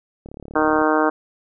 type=click train; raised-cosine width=2 ms; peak=-23 dBFS; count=21; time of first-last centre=0.26-0.816 s; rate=36 Hz
type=harmonic tone; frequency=154.8 Hz; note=D#3; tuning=9 cents flat; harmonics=2 / 3 / 4 / 5 / 6 / 7 / 8 / 9 / 10; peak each=-20 / -22 / -23 / -24 / -25 / -25 / -26 / -27 / -27 dBFS; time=0.55-1.1 s; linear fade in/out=10 ms
effects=none